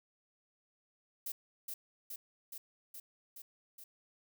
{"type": "noise with echo", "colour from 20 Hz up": "violet", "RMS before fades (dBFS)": -40, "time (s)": [1.26, 1.32], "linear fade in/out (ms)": 5, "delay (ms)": 420, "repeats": 6, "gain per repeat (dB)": -2, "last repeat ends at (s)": 3.84, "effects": []}